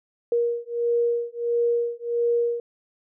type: beating tone pair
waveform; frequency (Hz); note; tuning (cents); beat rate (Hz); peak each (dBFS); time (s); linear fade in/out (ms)
sine; 471.9 / 473.4; A#4 / A#4; +21 / +27; 1.5; -24; 0.32-2.6; 2
effects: none